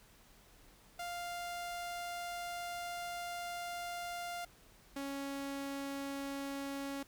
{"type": "tone pair in turn", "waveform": "sawtooth", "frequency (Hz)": [698.5, 277.2], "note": ["F5", "C#4"], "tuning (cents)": [0, 0], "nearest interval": "octave + major third", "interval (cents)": 1600, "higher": "first", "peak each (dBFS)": [-36, -35], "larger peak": "second", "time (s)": [[0.99, 4.45], [4.96, 7.03]], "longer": "first", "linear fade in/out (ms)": 5, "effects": ["added 42 Hz sine -67 dBFS peak until 7.07 s", "pink hiss -63 dBFS RMS until 7.07 s"]}